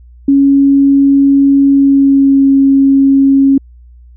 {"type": "tone with pitch glide", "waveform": "sine", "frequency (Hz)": [277.2, 273.2], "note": ["C#4", "C#4"], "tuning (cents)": [0, -25], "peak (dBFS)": -4, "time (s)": [0.28, 3.58], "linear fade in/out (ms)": 5, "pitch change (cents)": -25, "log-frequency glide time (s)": [1.68, 2.51], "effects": ["added 60 Hz sine -35 dBFS peak until 4.16 s"]}